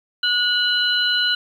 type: tone cluster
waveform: sine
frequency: 1455 / 2954 / 4044 Hz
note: F#6 / F#7 / B7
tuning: -29 / -3 / +40 cents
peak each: -21 / -20 / -22 dBFS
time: 0.23-1.35 s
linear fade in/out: 5 ms
effects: 8-bit